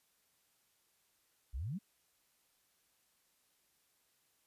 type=exponential sweep; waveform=sine; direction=up; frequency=51.91 to 220 Hz; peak=-37 dBFS; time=1.53-1.79 s; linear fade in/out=20 ms; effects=white hiss -75 dBFS RMS until 4.46 s + resampled to 32000 Hz